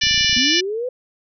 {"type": "harmonic tone", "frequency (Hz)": 588, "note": "D5", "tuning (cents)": 2, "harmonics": [3, 4, 5, 6, 7, 8, 9, 10], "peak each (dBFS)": [-24, -23, -19, -25, -24, -28, -21, -26], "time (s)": [0.01, 0.61], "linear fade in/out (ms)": 10}
{"type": "clicks", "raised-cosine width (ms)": 5, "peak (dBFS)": -21, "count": 10, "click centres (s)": [0.037, 0.069, 0.111, 0.144, 0.178, 0.21, 0.246, 0.296, 0.329, 0.372]}
{"type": "linear sweep", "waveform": "sine", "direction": "up", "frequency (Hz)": [231.5, 515], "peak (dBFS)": -21, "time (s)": [0.36, 0.89], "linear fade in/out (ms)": 5}
{"effects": []}